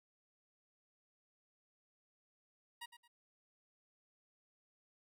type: tone with echo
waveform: 15% pulse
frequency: 950 Hz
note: A#5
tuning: 33 cents sharp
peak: -39 dBFS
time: 2.81-2.86 s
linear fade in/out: 10 ms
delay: 110 ms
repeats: 2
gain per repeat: -11 dB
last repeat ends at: 3.08 s
effects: none